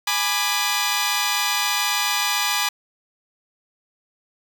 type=chord; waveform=10% pulse; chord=G# diminished; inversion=none; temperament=equal with one note detuned; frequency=830.6 / 987.8 / 1192.4 Hz; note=G#5 / B5 / D6; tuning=0 / 0 / +26 cents; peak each=-16 dBFS; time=0.07-2.69 s; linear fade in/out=5 ms; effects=none